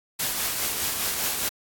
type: noise with tremolo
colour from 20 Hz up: white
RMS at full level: -25 dBFS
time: 0.19-1.49 s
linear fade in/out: 10 ms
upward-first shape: triangle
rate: 4.9 Hz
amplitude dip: 40%
effects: AAC 64 kbps